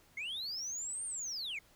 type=linear two-way sweep; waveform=sine; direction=up then down; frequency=2077 to 8990 to 2077 Hz; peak=-35 dBFS; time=0.17-1.59 s; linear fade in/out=5 ms; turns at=1.05 s; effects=tanh soft clip ceiling -36 dBFS + pink hiss -65 dBFS RMS until 1.75 s